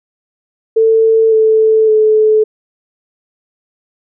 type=tone with pitch steps; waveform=sine; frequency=446.4 / 439.2 / 432.2 Hz; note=A4 / A4 / A4; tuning=+25 / -3 / -31 cents; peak=-6 dBFS; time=0.76-2.44 s; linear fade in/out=10 ms; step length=560 ms; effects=none